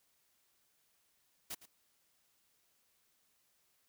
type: noise with echo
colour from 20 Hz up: white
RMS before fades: -42 dBFS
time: 1.5-1.55 s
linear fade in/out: 10 ms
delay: 110 ms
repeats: 1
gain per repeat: -15 dB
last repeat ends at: 1.66 s
effects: white hiss -75 dBFS RMS until 3.88 s